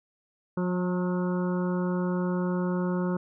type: harmonic tone with a mistuned harmonic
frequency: 180 Hz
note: F#3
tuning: 47 cents flat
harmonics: 1 / 2 / 3 / 5 / 6 / 7 / 8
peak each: -26 / -32 / -36 / -40 / -42 / -43 / -44 dBFS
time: 0.57-3.17 s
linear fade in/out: 5 ms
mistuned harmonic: 7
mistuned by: +32 cents
effects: none